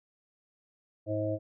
harmonic tone, 106.2 Hz, G#2, 39 cents sharp, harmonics 1 / 3 / 5 / 6, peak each -34 / -34 / -34 / -34 dBFS, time 1.06-1.39 s, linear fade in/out 50 ms, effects none

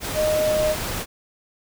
sine tone in noise, 616 Hz, D#5, 17 cents flat, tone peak -18 dBFS, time 0.14-0.76 s, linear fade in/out 50 ms, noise pink, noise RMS -28 dBFS, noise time 0-1.06 s, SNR +7 dB, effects none

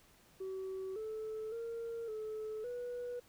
sine tone with pitch steps, 380.2 / 436.3 / 461.9 / 433 / 488 Hz, F#4 / A4 / A#4 / A4 / B4, +47 / -15 / -16 / -28 / -21 cents, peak -37 dBFS, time 0.4-3.2 s, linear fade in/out 10 ms, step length 560 ms, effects tanh soft clip ceiling -37 dBFS + pink hiss -65 dBFS RMS until 3.28 s

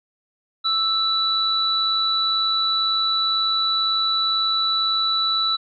sine tone pair together, 1318.5 / 3951 Hz, E6 / B7, 0 / 0 cents, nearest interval octave + perfect fifth, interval 1900 cents, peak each -24 / -19 dBFS, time 0.64-5.57 s, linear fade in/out 20 ms, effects none

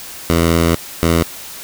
10% pulse tone bursts at uneven times, 83.5 Hz, E2, 23 cents sharp, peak -3 dBFS, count 2, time 0.3-0.75 / 1.03-1.23 s, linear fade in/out 0 ms, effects white hiss -32 dBFS RMS until 1.63 s

